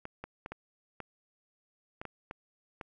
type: clicks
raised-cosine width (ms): 0.5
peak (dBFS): -25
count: 9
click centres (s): 0.054 / 0.24 / 0.461 / 0.52 / 1.003 / 2.015 / 2.053 / 2.311 / 2.812
effects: none